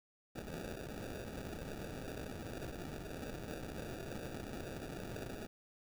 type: noise with sample-and-hold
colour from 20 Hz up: white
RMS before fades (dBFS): -45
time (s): 0.35-5.47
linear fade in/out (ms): 10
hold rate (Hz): 1050
effects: none